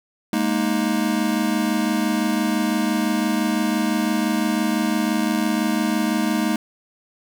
square chord, Ab suspended second, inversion none, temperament just, 207.7 / 233.6 / 311.5 Hz, Ab3 / Bb3 / Eb4, 0 / +4 / +2 cents, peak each -24 dBFS, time 0.33-6.56 s, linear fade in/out 2 ms, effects none

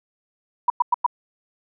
sine tone bursts, 972 Hz, B5, 28 cents flat, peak -13 dBFS, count 4, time 0.68-1.064 s, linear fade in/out 5 ms, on 21 ms, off 100 ms, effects none

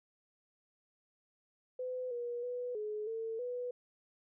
sine tone with pitch steps, 506 / 479.8 / 492.5 / 424.2 / 450.2 / 492.6 Hz, B4 / A#4 / B4 / G#4 / A4 / B4, +42 / +50 / -5 / +37 / +40 / -5 cents, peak -36 dBFS, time 1.79-3.71 s, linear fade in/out 5 ms, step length 320 ms, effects none

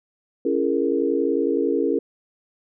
sine chord, A# half-diminished seventh, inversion first, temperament equal with one note detuned, 277.2 / 336.9 / 415.3 / 466.2 Hz, C#4 / E4 / G#4 / A#4, 0 / +38 / 0 / 0 cents, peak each -24 dBFS, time 0.45-1.99 s, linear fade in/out 5 ms, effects none

